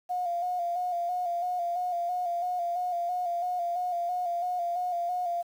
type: tone with vibrato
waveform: sine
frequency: 707 Hz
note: F5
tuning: 21 cents sharp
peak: -27 dBFS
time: 0.09-5.43 s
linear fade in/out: 20 ms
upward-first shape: square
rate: 3 Hz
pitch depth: 37 cents each way
effects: 9-bit